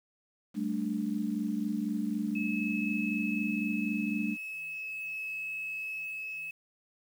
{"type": "chord", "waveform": "sine", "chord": "G suspended second", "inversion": "none", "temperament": "equal", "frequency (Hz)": [196, 220, 293.7], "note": ["G3", "A3", "D4"], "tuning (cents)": [0, 0, 0], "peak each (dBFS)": [-35, -32, -35], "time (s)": [0.54, 4.37], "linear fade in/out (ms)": 50}
{"type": "tone with tremolo", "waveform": "sine", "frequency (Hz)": 2585, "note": "E7", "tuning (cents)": -34, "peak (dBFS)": -34, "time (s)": [2.35, 6.51], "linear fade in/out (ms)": 5, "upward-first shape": "sine", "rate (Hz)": 0.39, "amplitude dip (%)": 30}
{"effects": ["9-bit"]}